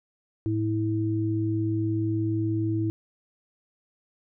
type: tone pair together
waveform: sine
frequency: 108.42 / 324.9 Hz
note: A2 / E4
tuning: -25 / -25 cents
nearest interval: octave + perfect fifth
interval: 1900 cents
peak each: -26 dBFS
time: 0.46-2.9 s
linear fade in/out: 0 ms
effects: none